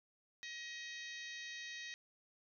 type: harmonic tone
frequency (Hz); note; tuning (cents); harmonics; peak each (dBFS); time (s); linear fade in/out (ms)
632; D#5; +27; 3 / 4 / 5 / 6 / 7 / 8 / 9 / 10; -48 / -53 / -57 / -52 / -57 / -63 / -59 / -60; 0.43-1.94; 0
effects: none